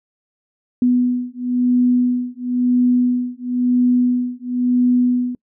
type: beating tone pair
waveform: sine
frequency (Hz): 246.9 / 247.88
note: B3 / B3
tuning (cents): 0 / +7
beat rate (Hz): 0.98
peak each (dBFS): -17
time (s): 0.82-5.35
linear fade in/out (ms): 2
effects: noise-tail reverb RT60 0.1 s tail -26 dB re dry